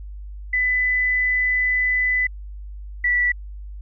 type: tone pair in turn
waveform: sine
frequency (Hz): 2000 / 1958.8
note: B6 / B6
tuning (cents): +21 / -15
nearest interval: unison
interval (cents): 36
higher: first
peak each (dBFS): -17 / -16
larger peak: second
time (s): 0.53-2.27 / 3.04-3.32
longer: first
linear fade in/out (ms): 5
effects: added 50 Hz sine -32 dBFS peak until 3.81 s